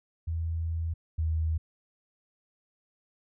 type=tone pair in turn; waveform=sine; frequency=82.2 / 79.91 Hz; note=E2 / D#2; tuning=-4 / +47 cents; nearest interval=unison; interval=49 cents; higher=first; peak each=-28 / -25 dBFS; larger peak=second; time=0.27-0.94 / 1.18-1.58 s; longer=first; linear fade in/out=10 ms; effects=none